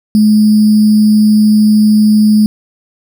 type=tone with sample-and-hold; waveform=sine; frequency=213 Hz; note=G#3; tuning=44 cents sharp; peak=-4 dBFS; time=0.15-2.46 s; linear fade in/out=0 ms; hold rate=4900 Hz; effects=none